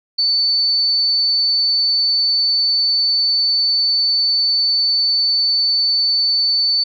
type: tone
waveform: sine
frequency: 4510 Hz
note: C#8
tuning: 29 cents sharp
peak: -13 dBFS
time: 0.18-6.84 s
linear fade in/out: 10 ms
effects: none